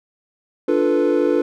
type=chord; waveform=triangle; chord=B half-diminished seventh; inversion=first; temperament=equal; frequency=293.7 / 349.2 / 440 / 493.9 Hz; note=D4 / F4 / A4 / B4; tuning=0 / 0 / 0 / 0 cents; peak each=-18 dBFS; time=0.68-1.42 s; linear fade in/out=5 ms; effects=tanh soft clip ceiling -2 dBFS